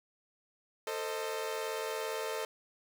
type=chord; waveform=sawtooth; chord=A diminished; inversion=none; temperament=equal with one note detuned; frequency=445.6 / 523.3 / 622.3 Hz; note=A4 / C5 / Eb5; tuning=+22 / 0 / 0 cents; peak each=-33 / -37 / -37 dBFS; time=0.87-2.45 s; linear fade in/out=2 ms; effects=none